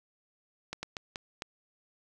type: slowing click train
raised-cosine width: 0.2 ms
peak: -19 dBFS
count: 5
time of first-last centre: 0.73-1.421 s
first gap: 100 ms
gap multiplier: 1.38
effects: none